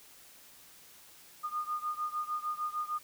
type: beating tone pair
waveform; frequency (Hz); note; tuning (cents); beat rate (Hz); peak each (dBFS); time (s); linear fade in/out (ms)
sine; 1220 / 1226.6; D#6 / D#6; -34 / -25; 6.6; -35 / -37; 1.43-2.99; 20
effects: white hiss -56 dBFS RMS until 3.03 s